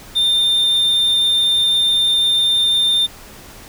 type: tone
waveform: triangle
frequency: 3606 Hz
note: A7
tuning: 42 cents sharp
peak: -11 dBFS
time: 0.15-3.07 s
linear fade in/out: 20 ms
effects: pink hiss -39 dBFS RMS until 3.68 s